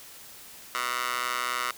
15% pulse tone with high-pass filter, 123.47 Hz, B2, in tune, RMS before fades -30 dBFS, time 0.75-1.71 s, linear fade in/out 0 ms, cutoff 1300 Hz, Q 1.9, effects white hiss -47 dBFS RMS until 1.77 s

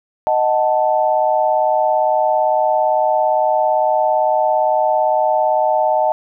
sine chord, D# diminished, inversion none, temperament equal, 622.3 / 740 / 880 Hz, D#5 / F#5 / A5, 0 / 0 / 0 cents, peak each -16 / -18 / -17 dBFS, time 0.27-6.12 s, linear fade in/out 0 ms, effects none

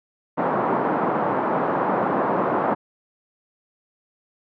white band-pass noise, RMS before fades -22 dBFS, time 0.37-2.75 s, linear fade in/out 20 ms, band 160 to 1100 Hz, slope 24 dB/octave, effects none

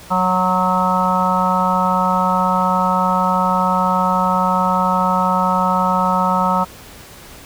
harmonic tone with a mistuned harmonic, 184.2 Hz, F#3, 7 cents flat, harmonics 1 / 3 / 4 / 5 / 6 / 7, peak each -20 / -24 / -23 / -18 / -24 / -19 dBFS, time 0.1-6.65 s, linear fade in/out 20 ms, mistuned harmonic 6, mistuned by -18 cents, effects pink hiss -39 dBFS RMS until 7.45 s

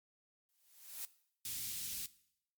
blue noise with exponential growth, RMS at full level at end -41 dBFS, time 0.49-1.05 s, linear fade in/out 0 ms, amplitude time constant 120 ms
white band-stop noise, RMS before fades -42 dBFS, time 1.45-2.06 s, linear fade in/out 2 ms, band 180 to 3100 Hz, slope 12 dB/octave
effects noise-tail reverb RT60 0.7 s tail -18 dB re dry + MP3 96 kbps

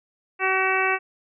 harmonic tone, 379.3 Hz, F#4, 43 cents sharp, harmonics 1 / 2 / 3 / 4 / 5 / 6 / 7, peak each -27 / -27 / -27 / -27 / -27 / -27 / -27 dBFS, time 0.39-0.99 s, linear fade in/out 50 ms, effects none

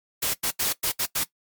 white noise bursts at uneven times, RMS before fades -25 dBFS, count 6, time 0.22-0.34 / 0.43-0.51 / 0.59-0.73 / 0.83-0.92 / 0.99-1.06 / 1.15-1.24 s, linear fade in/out 10 ms, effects noise-tail reverb RT60 0.1 s tail -18 dB re dry + MP3 96 kbps

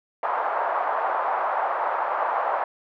white band-pass noise, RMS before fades -25 dBFS, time 0.23-2.64 s, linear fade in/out 2 ms, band 640 to 1100 Hz, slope 24 dB/octave, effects none

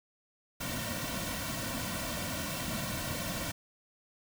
pink noise with comb filter, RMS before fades -36 dBFS, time 0.6-3.52 s, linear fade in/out 10 ms, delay 2.4 ms, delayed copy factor -0.95, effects none

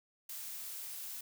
blue noise, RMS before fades -44 dBFS, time 0.29-1.21 s, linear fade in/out 5 ms, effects none

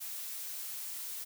blue noise, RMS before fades -41 dBFS, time 0-1.25 s, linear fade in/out 20 ms, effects none

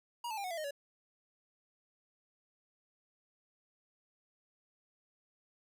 square tone with pitch steps, 952 / 873 / 800.5 / 734.1 / 673.2 / 617.3 / 566.1 Hz, A#5 / A5 / G5 / F#5 / E5 / D#5 / C#5, +36 / -14 / +36 / -14 / +36 / -14 / +36 cents, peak -38 dBFS, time 0.24-0.709 s, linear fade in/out 5 ms, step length 67 ms, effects none

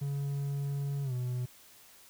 triangle tone with pitch glide, 140.7 to 124.63 Hz, C#3 to B2, +26 to +16 cents, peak -29 dBFS, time 0.01-1.46 s, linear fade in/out 10 ms, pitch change -210 cents, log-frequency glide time 1.03-1.13 s, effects white hiss -57 dBFS RMS until 2.09 s

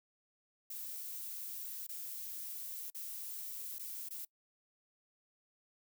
violet noise with dropouts, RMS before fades -44 dBFS, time 0.7-4.25 s, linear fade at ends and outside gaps 5 ms, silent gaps 1.868-1.889 / 2.902-2.946 / 3.785-3.793 / 4.088-4.106 s, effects noise-tail reverb RT60 0.1 s tail -23 dB re dry

